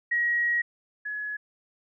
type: tone pair in turn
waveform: sine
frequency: 1900 / 1692.7 Hz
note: A#6 / G#6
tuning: +33 / +33 cents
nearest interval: major second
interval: 200 cents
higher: first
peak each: -22 / -30 dBFS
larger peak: first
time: 0.11-0.62 / 1.05-1.37 s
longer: first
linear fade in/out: 10 ms
effects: none